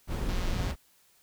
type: noise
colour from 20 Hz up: brown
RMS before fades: -30 dBFS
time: 0.07-0.76 s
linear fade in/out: 50 ms
type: click train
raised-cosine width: 0.2 ms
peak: -25 dBFS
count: 77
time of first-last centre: 0.29-0.71 s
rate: 181 Hz
effects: white hiss -64 dBFS RMS until 1.22 s